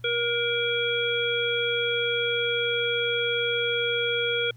harmonic tone with a mistuned harmonic, 474.4 Hz, A#4, 30 cents sharp, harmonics 1 / 3 / 5 / 7, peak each -27 / -30 / -30 / -28 dBFS, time 0.04-4.51 s, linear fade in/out 5 ms, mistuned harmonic 5, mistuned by -25 cents, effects added 118 Hz sine -45 dBFS peak until 4.56 s + pink hiss -63 dBFS RMS until 4.56 s

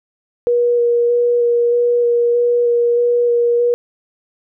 sine tone with vibrato, 478.1 Hz, A#4, 44 cents sharp, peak -11 dBFS, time 0.47-3.74 s, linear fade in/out 0 ms, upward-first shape square, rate 1.6 Hz, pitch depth 10 cents each way, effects none

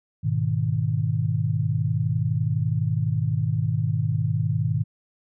sine chord, G# minor, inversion none, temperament equal, 103.83 / 123.47 / 155.56 Hz, G#2 / B2 / D#3, 0 / 0 / 0 cents, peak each -25 dBFS, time 0.23-4.84 s, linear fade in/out 20 ms, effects none

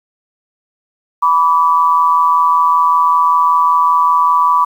sine tone pair together, 987.8 / 1153 Hz, B5 / D6, 0 / -32 cents, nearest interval minor third, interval 268 cents, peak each -11 dBFS, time 1.22-4.65 s, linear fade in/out 10 ms, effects 7-bit

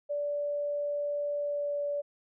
sine tone with pitch glide, 581 to 577.3 Hz, D5 to D5, -19 to -30 cents, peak -29 dBFS, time 0.09-2.02 s, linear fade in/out 20 ms, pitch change -11 cents, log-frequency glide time 1.38-1.82 s, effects none

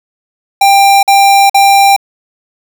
square tone bursts, 792 Hz, G5, 18 cents sharp, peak -4 dBFS, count 3, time 0.61-1.964 s, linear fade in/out 5 ms, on 420 ms, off 47 ms, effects none

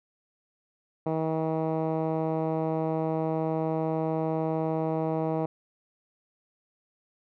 10% pulse tone with low-pass filter, 159.6 Hz, D#3, 44 cents sharp, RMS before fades -28 dBFS, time 1.06-5.46 s, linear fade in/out 5 ms, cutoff 750 Hz, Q 1, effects none

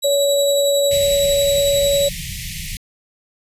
25% pulse tone with tremolo, 3893 Hz, B7, 26 cents flat, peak -15 dBFS, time 0.02-2.1 s, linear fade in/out 20 ms, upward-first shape sine, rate 11 Hz, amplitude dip 35%
sine tone, 563 Hz, C#5, 27 cents sharp, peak -14 dBFS, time 0.04-2.09 s, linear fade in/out 10 ms
pink band-stop noise, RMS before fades -28 dBFS, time 0.91-2.77 s, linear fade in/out 2 ms, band 190 to 1900 Hz, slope 96 dB/octave
effects resampled to 32000 Hz

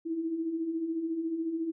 sine beating tone pair, 314.4 / 328.4 Hz, D#4 / E4, +18 / -6 cents, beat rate 14 Hz, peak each -39 / -30 dBFS, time 0.05-1.72 s, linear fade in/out 20 ms, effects none

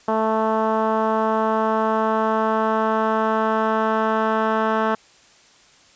10% pulse tone with low-pass filter sweep, 220 Hz, A3, in tune, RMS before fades -20 dBFS, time 0.08-4.95 s, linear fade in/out 5 ms, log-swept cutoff 1000 to 1600 Hz, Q 1.4, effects white hiss -52 dBFS RMS until 5.95 s + resampled to 16000 Hz

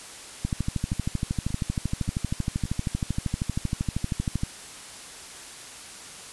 two click trains, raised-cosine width 5 ms, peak -13 / -21 dBFS, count 52 / 4, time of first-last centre 0.45-4.434 / 0.93-2.654 s, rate 12.8 / 1.74 Hz, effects white hiss -42 dBFS RMS until 6.32 s + resampled to 24000 Hz

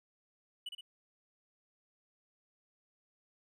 triangle tone with echo, 2960 Hz, F#7, in tune, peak -37 dBFS, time 0.66-0.69 s, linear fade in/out 5 ms, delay 60 ms, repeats 2, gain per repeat -4 dB, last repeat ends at 0.81 s, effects none

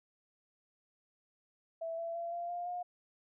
sine tone with pitch steps, 659.3 / 669.7 / 680.2 / 690.9 / 701.7 / 712.8 Hz, E5 / E5 / F5 / F5 / F5 / F5, 0 / +27 / -46 / -19 / +8 / +35 cents, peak -36 dBFS, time 1.81-2.83 s, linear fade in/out 10 ms, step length 170 ms, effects none

